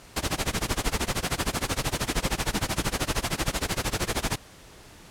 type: noise with tremolo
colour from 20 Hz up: pink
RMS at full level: -24 dBFS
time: 0.16-4.36 s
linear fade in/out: 5 ms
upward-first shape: sine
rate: 13 Hz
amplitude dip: 95%
effects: pink hiss -49 dBFS RMS until 5.1 s + low-pass 11000 Hz 12 dB/octave